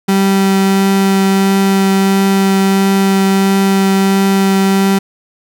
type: tone with vibrato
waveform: 35% pulse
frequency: 194.3 Hz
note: G3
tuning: 15 cents flat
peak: -7 dBFS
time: 0.08-4.99 s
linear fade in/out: 10 ms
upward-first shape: triangle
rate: 1.5 Hz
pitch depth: 8 cents each way
effects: none